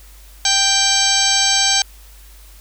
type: harmonic tone with a mistuned harmonic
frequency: 786 Hz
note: G5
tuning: 4 cents sharp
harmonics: 1 / 2 / 3 / 4 / 5 / 6 / 7 / 8 / 10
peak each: -23 / -24 / -25 / -21 / -20 / -21 / -22 / -19 / -23 dBFS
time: 0.45-1.82 s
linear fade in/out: 2 ms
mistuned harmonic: 6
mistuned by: -49 cents
effects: added 50 Hz sine -40 dBFS peak until 2.6 s + white hiss -47 dBFS RMS until 2.6 s